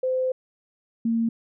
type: tone pair in turn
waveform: sine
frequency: 515 / 228.9 Hz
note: C5 / A#3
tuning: -28 / -31 cents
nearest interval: octave + major second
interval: 1403 cents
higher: first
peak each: -21 / -20 dBFS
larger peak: second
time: 0.03-0.32 / 1.05-1.29 s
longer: first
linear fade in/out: 5 ms
effects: none